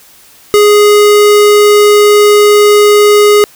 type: tone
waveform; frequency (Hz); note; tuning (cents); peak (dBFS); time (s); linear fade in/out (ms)
square; 415.3; G#4; 0; -3; 0.54-3.44; 0
effects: white hiss -40 dBFS RMS until 3.55 s